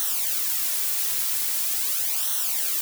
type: noise with flanger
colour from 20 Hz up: blue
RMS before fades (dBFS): -25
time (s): 0-2.81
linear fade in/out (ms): 0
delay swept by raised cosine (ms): 0.41 to 3.41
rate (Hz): 0.43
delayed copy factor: -0.75
effects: none